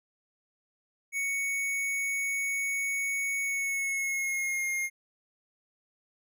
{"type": "tone with pitch glide", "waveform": "square", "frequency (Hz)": [2224, 2133], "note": ["C#7", "C7"], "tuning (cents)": [5, 33], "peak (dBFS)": -29, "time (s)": [1.12, 4.9], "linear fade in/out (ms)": 50, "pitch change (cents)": -72, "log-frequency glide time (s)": [3.43, 4.67], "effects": []}